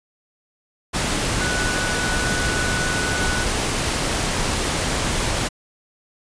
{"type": "tone in noise", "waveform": "sine", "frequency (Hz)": 1481, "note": "F#6", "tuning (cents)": 1, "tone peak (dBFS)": -25, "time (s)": [1.4, 3.45], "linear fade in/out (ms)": 20, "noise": "pink", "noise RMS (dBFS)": -22, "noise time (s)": [0.93, 5.49], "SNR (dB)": -6, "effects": ["resampled to 22050 Hz"]}